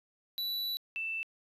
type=tone pair in turn; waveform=square / sine; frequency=3951 / 2658 Hz; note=B7 / E7; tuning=0 / +14 cents; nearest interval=perfect fifth; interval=686 cents; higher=first; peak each=-33 / -33 dBFS; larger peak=neither; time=0.38-0.77 / 0.96-1.23 s; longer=first; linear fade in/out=0 ms; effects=resampled to 32000 Hz + 11-bit